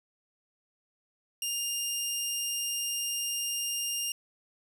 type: tone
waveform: 15% pulse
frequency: 2810 Hz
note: F7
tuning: 10 cents sharp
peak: -23 dBFS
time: 1.42-4.12 s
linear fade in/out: 2 ms
effects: none